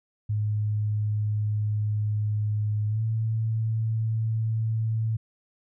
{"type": "tone with pitch glide", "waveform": "sine", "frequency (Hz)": [105.7, 111.4], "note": ["G#2", "A2"], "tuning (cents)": [31, 22], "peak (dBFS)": -23, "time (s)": [0.29, 5.17], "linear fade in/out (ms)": 10, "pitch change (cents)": 91, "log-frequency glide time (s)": [2.88, 3.02], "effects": []}